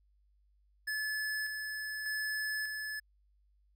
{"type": "tone with tremolo", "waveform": "square", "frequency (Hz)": 1725, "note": "A6", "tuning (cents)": -35, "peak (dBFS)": -34, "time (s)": [0.87, 3], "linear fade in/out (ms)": 10, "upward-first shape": "square", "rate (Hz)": 0.84, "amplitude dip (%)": 35, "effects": ["added 50 Hz sine -66 dBFS peak until 3.75 s"]}